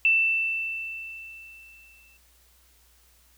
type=tone with exponential decay; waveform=sine; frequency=2666 Hz; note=E7; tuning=19 cents sharp; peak=-16 dBFS; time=0.05-2.17 s; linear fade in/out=1 ms; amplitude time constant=460 ms; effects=added 60 Hz sine -61 dBFS peak until 3.37 s + white hiss -61 dBFS RMS until 3.37 s